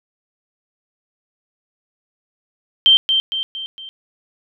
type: tone with echo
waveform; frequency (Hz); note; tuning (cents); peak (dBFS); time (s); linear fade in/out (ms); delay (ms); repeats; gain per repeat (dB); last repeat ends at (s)
sine; 3136; G7; 0; -7; 2.86-2.97; 0; 230; 4; -6; 3.89
effects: none